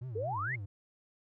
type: tone with vibrato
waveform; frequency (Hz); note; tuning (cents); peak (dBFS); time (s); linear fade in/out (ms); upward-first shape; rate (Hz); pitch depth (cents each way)
triangle; 113.5; A#2; -46; -36; 0.01-0.66; 10; sine; 4.4; 250
type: exponential sweep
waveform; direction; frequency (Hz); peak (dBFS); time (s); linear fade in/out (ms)
sine; up; 411.2 to 2219; -33; 0.15-0.56; 10
effects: none